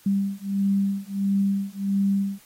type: beating tone pair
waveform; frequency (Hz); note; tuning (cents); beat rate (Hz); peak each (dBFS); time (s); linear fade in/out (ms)
sine; 196.8 / 198.3; G3 / G3; +7 / +20; 1.5; -24 / -24; 0.06-2.39; 5
effects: white hiss -54 dBFS RMS until 2.45 s + AAC 48 kbps